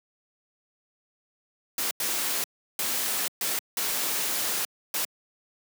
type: noise bursts at uneven times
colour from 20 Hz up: white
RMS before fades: -28 dBFS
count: 6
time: 1.78-1.91 / 2-2.44 / 2.79-3.28 / 3.41-3.59 / 3.77-4.65 / 4.94-5.05 s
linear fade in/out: 2 ms
effects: high-pass 200 Hz 12 dB/octave